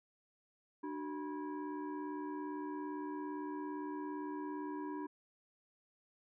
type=tone with frequency modulation; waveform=sine; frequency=298.2 Hz; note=D4; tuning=27 cents sharp; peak=-39 dBFS; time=0.83-5.07 s; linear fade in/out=10 ms; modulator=674 Hz; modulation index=1; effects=none